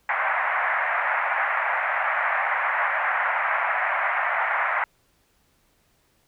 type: band-pass noise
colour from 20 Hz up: white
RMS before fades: -24 dBFS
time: 0.09-4.84 s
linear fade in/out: 2 ms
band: 640 to 2100 Hz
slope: 48 dB/octave
effects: pink hiss -65 dBFS RMS until 6.27 s